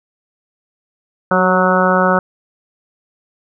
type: harmonic tone with a mistuned harmonic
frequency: 184.3 Hz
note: F#3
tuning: 7 cents flat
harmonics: 1 / 2 / 3 / 4 / 5 / 6 / 7 / 8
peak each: -17 / -21 / -16 / -21 / -20 / -22 / -17 / -19 dBFS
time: 1.31-2.19 s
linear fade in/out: 2 ms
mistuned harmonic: 2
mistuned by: +27 cents
effects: none